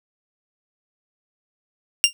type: tone with exponential decay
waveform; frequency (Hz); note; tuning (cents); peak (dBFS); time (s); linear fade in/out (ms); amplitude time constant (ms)
20% pulse; 2794; F7; 0; -3; 2.04-2.13; 0; 18
effects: none